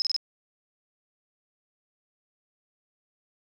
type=tone bursts; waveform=sine; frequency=5130 Hz; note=E8; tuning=48 cents flat; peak=-22 dBFS; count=4; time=0-0.164 s; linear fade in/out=0 ms; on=20 ms; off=28 ms; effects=none